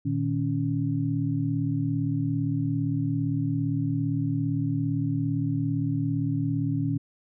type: tone cluster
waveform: sine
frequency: 116.1 / 153.7 / 278.8 Hz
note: A#2 / D#3 / C#4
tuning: -7 / -21 / +10 cents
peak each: -28 dBFS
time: 0.05-6.98 s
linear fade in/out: 10 ms
effects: none